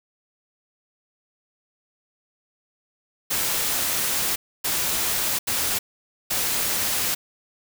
white noise bursts at uneven times, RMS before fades -24 dBFS, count 4, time 3.3-4.36 / 4.64-5.39 / 5.47-5.79 / 6.3-7.15 s, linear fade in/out 10 ms, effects none

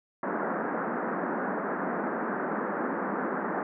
pink band-pass noise, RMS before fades -31 dBFS, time 0.23-3.63 s, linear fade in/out 2 ms, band 190 to 1700 Hz, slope 48 dB/octave, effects none

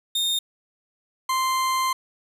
40% pulse tone pair in turn, 3663 / 1044.1 Hz, A#7 / C6, -31 / -4 cents, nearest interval octave + minor seventh, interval 2173 cents, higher first, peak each -20 dBFS, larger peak neither, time 0.15-0.39 / 1.29-1.93 s, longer second, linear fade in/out 5 ms, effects resampled to 32000 Hz + 8-bit

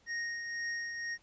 square tone with tremolo, 1864.7 Hz, A#6, in tune, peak -34 dBFS, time 0.06-1.18 s, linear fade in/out 50 ms, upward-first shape triangle, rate 2 Hz, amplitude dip 45%, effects pink hiss -67 dBFS RMS until 1.22 s + resampled to 16000 Hz

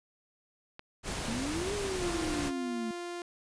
click, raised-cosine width 0.3 ms, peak -28 dBFS, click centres 0.794 s
pink noise, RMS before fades -36 dBFS, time 1.03-2.52 s, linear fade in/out 50 ms
sine exponential two-way sweep, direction up then down, 220 to 417.6 to 220 Hz, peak -33 dBFS, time 1.28-2.91 s, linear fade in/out 2 ms, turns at 1.74 s
sawtooth tone with pitch glide, 350.9 to 348.9 Hz, F4 to F4, +8 to -2 cents, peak -33 dBFS, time 2.01-3.22 s, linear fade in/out 2 ms, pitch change -10 cents, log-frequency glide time 2.15-2.9 s
effects resampled to 22050 Hz

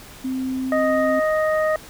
sine tone with pitch glide, 260.7 to 263 Hz, C4 to C4, -6 to +9 cents, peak -22 dBFS, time 0.24-1.2 s, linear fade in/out 10 ms, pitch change +15 cents, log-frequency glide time 0.66-0.75 s
harmonic tone, 622.3 Hz, D#5, in tune, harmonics 1 / 2 / 3, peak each -18 / -26 / -27 dBFS, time 0.72-1.76 s, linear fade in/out 2 ms
effects pink hiss -42 dBFS RMS until 1.89 s

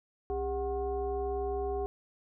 sine tone with frequency modulation, 402.1 Hz, G4, 44 cents sharp, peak -30 dBFS, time 0.3-1.86 s, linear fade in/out 0 ms, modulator 338 Hz, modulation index 0.96, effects none

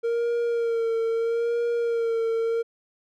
triangle tone with vibrato, 463 Hz, A#4, 12 cents flat, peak -20 dBFS, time 0.03-2.63 s, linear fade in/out 20 ms, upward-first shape sine, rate 0.77 Hz, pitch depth 33 cents each way, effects none

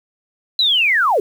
sine linear sweep, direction down, 4063 to 361.4 Hz, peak -12 dBFS, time 0.59-1.2 s, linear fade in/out 2 ms, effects 7-bit

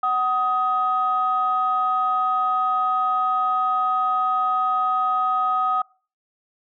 sine tone pair together, 749.5 / 1255 Hz, F#5 / D#6, +22 / +15 cents, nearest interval major sixth, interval 893 cents, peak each -23 / -19 dBFS, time 0.03-5.82 s, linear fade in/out 5 ms, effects noise-tail reverb RT60 0.4 s tail -25 dB re dry + tanh soft clip ceiling -11 dBFS

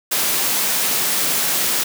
white high-pass noise, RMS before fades -19 dBFS, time 0.11-1.84 s, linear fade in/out 10 ms, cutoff 130 Hz, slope 96 dB/octave, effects none

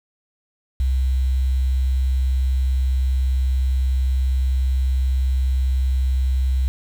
sine tone with quantisation, 65.1 Hz, C2, 8 cents flat, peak -16 dBFS, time 0.8-6.68 s, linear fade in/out 0 ms, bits 7, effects none

